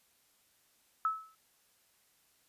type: tone with exponential decay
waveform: sine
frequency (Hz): 1300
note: E6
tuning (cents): -24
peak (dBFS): -25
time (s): 1.05-1.35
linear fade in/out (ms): 1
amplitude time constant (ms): 64
effects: white hiss -70 dBFS RMS until 2.48 s + resampled to 32000 Hz